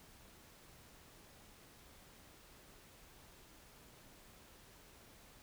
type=silence; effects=pink hiss -61 dBFS RMS until 5.42 s